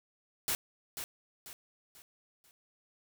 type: noise with echo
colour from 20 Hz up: white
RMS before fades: -32 dBFS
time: 0.48-0.55 s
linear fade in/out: 0 ms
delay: 490 ms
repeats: 4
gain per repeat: -8 dB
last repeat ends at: 2.51 s
effects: none